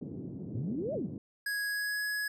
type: band-pass noise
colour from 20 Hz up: pink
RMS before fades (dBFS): -41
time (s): 0.01-1.18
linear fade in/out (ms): 2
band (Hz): 120 to 360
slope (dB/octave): 24
type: exponential two-way sweep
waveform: sine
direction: up then down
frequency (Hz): 98 to 661 to 166.7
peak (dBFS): -32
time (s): 0.54-1.07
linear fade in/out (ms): 20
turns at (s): 0.94
type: tone with pitch glide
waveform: square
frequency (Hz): 1661.2 to 1680.5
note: G#6 to G#6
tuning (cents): 0 to +20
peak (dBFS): -32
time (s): 1.46-2.28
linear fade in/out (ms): 5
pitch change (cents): +20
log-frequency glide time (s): 1.67-2.04
effects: none